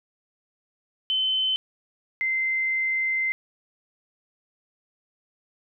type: tone pair in turn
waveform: sine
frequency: 3060 / 2076 Hz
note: G7 / C7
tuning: -42 / -14 cents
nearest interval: perfect fifth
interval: 672 cents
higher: first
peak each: -21 / -22 dBFS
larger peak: first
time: 1.1-1.56 / 2.21-3.32 s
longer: second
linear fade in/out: 0 ms
effects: none